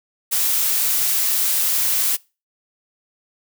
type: noise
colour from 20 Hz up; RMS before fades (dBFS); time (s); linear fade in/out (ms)
blue; -19; 0.31-2.17; 20
effects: noise-tail reverb RT60 0.3 s tail -24 dB re dry